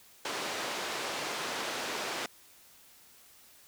pink band-pass noise, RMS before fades -36 dBFS, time 0.25-2.26 s, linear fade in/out 2 ms, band 410 to 6100 Hz, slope 12 dB/octave, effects white hiss -58 dBFS RMS until 3.67 s

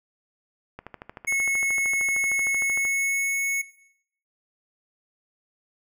click train, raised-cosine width 0.5 ms, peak -22 dBFS, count 28, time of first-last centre 0.79-2.851 s, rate 13.1 Hz
square tone with pitch glide, 2190 to 2203 Hz, C#7 to C#7, -22 to -11 cents, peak -23 dBFS, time 1.27-3.62 s, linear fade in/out 10 ms, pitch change +11 cents, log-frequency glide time 2.47-3.39 s
effects noise-tail reverb RT60 0.7 s tail -19 dB re dry

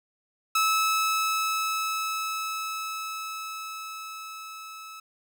sawtooth tone with level ramp, 1300 Hz, E6, 24 cents flat, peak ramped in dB -17 to -37 dBFS, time 0.55-5 s, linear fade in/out 5 ms, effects none

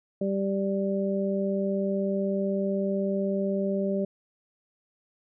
harmonic tone, 196 Hz, G3, in tune, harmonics 1 / 2 / 3, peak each -27 / -30 / -30 dBFS, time 0.21-4.05 s, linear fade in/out 5 ms, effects none

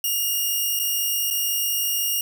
5% pulse tone with dropouts, 2842 Hz, F7, 30 cents sharp, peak -12 dBFS, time 0.04-2.21 s, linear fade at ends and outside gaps 2 ms, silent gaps 0.792-0.797 / 1.303-1.308 s, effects none

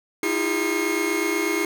45% pulse tone cluster, 316.7 / 344.9 / 404.9 / 2156 Hz, D#4 / F4 / G#4 / C#7, +31 / -22 / -44 / -49 cents, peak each -27 dBFS, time 0.23-1.65 s, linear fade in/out 2 ms, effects none

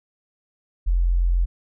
sine tone, 43.65 Hz, F1, in tune, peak -16 dBFS, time 0.86-1.46 s, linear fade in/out 20 ms, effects none

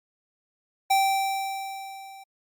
square tone with level ramp, 779 Hz, G5, 11 cents flat, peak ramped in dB -18 to -44 dBFS, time 0.9-2.24 s, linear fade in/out 10 ms, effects Opus 48 kbps

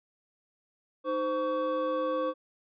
triangle tone cluster, 309.2 / 518 / 1127 Hz, D#4 / C5 / C#6, -11 / -17 / +28 cents, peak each -33 / -27 / -32 dBFS, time 1.04-2.34 s, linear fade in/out 50 ms, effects resampled to 11025 Hz

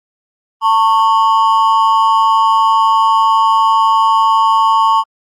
triangle ring-modulated tone, 1000 Hz, B5, 21 cents sharp, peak -3 dBFS, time 0.61-5.04 s, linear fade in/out 50 ms, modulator 103 Hz, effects Opus 24 kbps

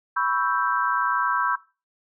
sine chord, C# half-diminished seventh, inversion third, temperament equal, 987.8 / 1108.7 / 1318.5 / 1568 Hz, B5 / C#6 / E6 / G6, 0 / 0 / 0 / 0 cents, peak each -26 dBFS, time 0.16-1.56 s, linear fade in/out 10 ms, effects noise-tail reverb RT60 0.3 s tail -18 dB re dry

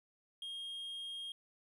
triangle tone, 3240 Hz, G#7, 43 cents flat, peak -40 dBFS, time 0.42-1.32 s, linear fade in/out 2 ms, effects 13-bit

